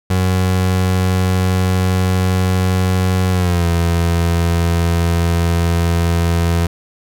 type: tone with pitch glide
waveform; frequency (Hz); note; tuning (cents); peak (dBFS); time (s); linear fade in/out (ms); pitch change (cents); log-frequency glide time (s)
30% pulse; 92.5 to 84.82; F#2 to E2; 0 to +50; -10; 0.1-6.67; 5; -150; 3.3-3.67
effects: none